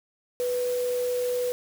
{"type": "tone in noise", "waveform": "sine", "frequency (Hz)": 493.9, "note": "B4", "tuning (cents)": 0, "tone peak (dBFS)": -24, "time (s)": [0.4, 1.52], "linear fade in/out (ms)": 0, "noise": "white", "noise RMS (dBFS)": -40, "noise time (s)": [0.4, 1.52], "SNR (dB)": 13, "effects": []}